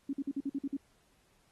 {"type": "tone bursts", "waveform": "sine", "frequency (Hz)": 277.2, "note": "C#4", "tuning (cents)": 0, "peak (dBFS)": -31, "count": 8, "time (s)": [0.09, 0.769], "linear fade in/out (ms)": 5, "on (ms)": 42, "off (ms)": 49, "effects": ["pink hiss -70 dBFS RMS until 1.51 s", "AAC 32 kbps"]}